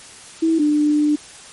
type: tone pair in turn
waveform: sine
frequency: 325 / 297.9 Hz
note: E4 / D4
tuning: -24 / +25 cents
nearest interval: major second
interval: 151 cents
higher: first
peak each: -13 dBFS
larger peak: neither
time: 0.42-0.59 / 0.59-1.16 s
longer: second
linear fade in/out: 10 ms
effects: white hiss -40 dBFS RMS until 1.52 s + MP3 48 kbps